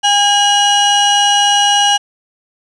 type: tone pair together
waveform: 35% pulse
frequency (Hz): 813.2 / 2898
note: G#5 / F#7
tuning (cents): -37 / -37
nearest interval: octave + minor seventh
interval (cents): 2200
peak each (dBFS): -10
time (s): 0.03-1.98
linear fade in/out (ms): 20
effects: resampled to 22050 Hz + 7-bit